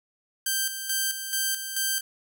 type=tone with tremolo; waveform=5% pulse; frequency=1568 Hz; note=G6; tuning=in tune; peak=-13 dBFS; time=0.46-2.01 s; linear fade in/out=5 ms; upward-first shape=square; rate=2.3 Hz; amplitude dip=60%; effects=none